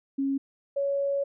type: tone pair in turn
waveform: sine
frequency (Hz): 273.7 / 558.9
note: C#4 / C#5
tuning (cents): -22 / +14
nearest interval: octave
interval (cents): 1236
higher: second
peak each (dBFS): -24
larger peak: neither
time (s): 0.18-0.38 / 0.76-1.24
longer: second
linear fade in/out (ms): 10
effects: none